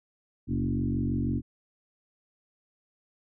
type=tone with frequency modulation; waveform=sine; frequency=180.2 Hz; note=F#3; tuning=45 cents flat; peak=-25 dBFS; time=0.47-1.42 s; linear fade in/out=50 ms; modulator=46.2 Hz; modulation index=2.7; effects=none